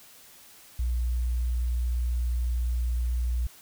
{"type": "tone with sample-and-hold", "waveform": "sine", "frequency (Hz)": 60.3, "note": "B1", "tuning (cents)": -41, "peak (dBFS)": -24, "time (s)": [0.79, 3.47], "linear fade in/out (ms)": 5, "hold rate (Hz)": 8820, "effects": ["white hiss -52 dBFS RMS until 3.61 s"]}